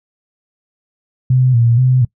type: tone with vibrato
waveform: sine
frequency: 122.6 Hz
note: B2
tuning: 12 cents flat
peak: -8 dBFS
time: 1.3-2.05 s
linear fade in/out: 5 ms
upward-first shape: square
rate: 2.1 Hz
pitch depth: 76 cents each way
effects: noise-tail reverb RT60 0.1 s tail -23 dB re dry